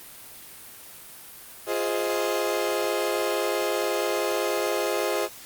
35% pulse chord, F minor seventh, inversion none, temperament equal with one note detuned, 349.2 / 415.3 / 523.3 / 628 Hz, F4 / Ab4 / C5 / Eb5, 0 / 0 / 0 / +16 cents, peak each -29 / -27 / -28 / -28 dBFS, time 1.66-5.29 s, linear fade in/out 50 ms, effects white hiss -44 dBFS RMS until 5.45 s + Opus 32 kbps

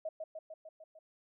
sine tone with echo, 635 Hz, D#5, 35 cents sharp, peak -35 dBFS, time 0.05-0.09 s, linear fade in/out 5 ms, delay 150 ms, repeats 6, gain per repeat -3 dB, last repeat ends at 0.99 s, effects none

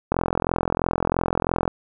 click train, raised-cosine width 1 ms, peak -6 dBFS, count 68, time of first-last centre 0.12-1.678 s, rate 43 Hz, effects none

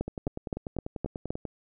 two click trains, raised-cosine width 2 ms, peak -16 / -21 dBFS, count 6 / 15, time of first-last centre 0.01-1.305 / 0.08-1.453 s, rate 3.86 / 10.2 Hz, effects none

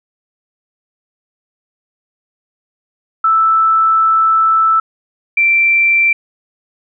sine tone pair in turn, 1318.5 / 2349 Hz, E6 / D7, 0 / 0 cents, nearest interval minor seventh, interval 1000 cents, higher second, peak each -8 dBFS, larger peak neither, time 3.24-4.8 / 5.37-6.13 s, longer first, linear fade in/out 5 ms, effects none

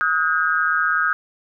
sine tone cluster, 1264 / 1453 / 1609 Hz, D#6 / F#6 / G6, +27 / -32 / +45 cents, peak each -21 dBFS, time 0.01-1.13 s, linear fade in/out 0 ms, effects none

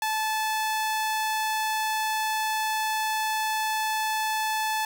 sawtooth tone, 870 Hz, A5, 20 cents flat, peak -21 dBFS, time 0.02-4.85 s, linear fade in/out 2 ms, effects none

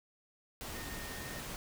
sine tone in noise, 1839 Hz, A#6, 24 cents flat, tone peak -49 dBFS, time 0.75-1.4 s, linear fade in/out 0 ms, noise pink, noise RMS -43 dBFS, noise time 0.61-1.56 s, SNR -9 dB, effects none

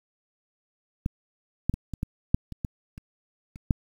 clicks, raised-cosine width 5 ms, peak -13 / -10 / -17 / -20 / -15 / -6 / -24 / -16 / -29 / -30 / -8 dBFS, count 11, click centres 1.061 / 1.696 / 1.74 / 1.937 / 2.031 / 2.345 / 2.523 / 2.648 / 2.979 / 3.559 / 3.708 s, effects 8-bit

